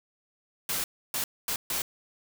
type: noise bursts at uneven times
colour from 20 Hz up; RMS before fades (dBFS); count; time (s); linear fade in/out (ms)
white; -30; 4; 0.69-0.84 / 1.14-1.24 / 1.48-1.56 / 1.7-1.82; 2
effects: none